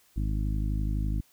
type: harmonic tone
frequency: 51.91 Hz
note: G#1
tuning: in tune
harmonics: 1 / 2 / 3 / 4 / 5 / 6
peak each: -27 / -33 / -37 / -39 / -41 / -43 dBFS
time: 0.16-1.21 s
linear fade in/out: 10 ms
effects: white hiss -63 dBFS RMS until 1.32 s